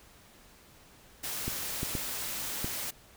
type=noise; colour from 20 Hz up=white; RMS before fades=-36 dBFS; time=1.23-2.91 s; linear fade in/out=10 ms
type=clicks; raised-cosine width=3 ms; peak=-20 dBFS; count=4; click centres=1.48 / 1.831 / 1.952 / 2.645 s
effects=pink hiss -57 dBFS RMS until 3.16 s